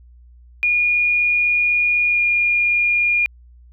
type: tone with pitch glide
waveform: sine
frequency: 2436 to 2421 Hz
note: D#7 to D#7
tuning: -37 to -48 cents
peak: -14 dBFS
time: 0.63-3.26 s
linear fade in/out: 0 ms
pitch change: -11 cents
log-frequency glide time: 2.09-2.2 s
effects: added 60 Hz sine -43 dBFS peak until 3.72 s